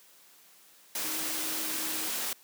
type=tone in noise; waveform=sine; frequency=314.5 Hz; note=D#4; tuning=19 cents sharp; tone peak=-43 dBFS; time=1.04-2.08 s; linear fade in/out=2 ms; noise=white; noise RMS=-33 dBFS; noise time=0.95-2.33 s; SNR=-13 dB; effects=white hiss -58 dBFS RMS until 2.43 s + high-pass 200 Hz 12 dB/octave